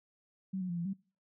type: tone with pitch steps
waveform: sine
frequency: 190 / 183.3 / 173.2 / 170.3 / 193.7 Hz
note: F#3 / F#3 / F3 / F3 / G3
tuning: +46 / -16 / -14 / -43 / -20 cents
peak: -33 dBFS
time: 0.53-0.935 s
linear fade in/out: 10 ms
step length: 81 ms
effects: noise-tail reverb RT60 0.4 s tail -25 dB re dry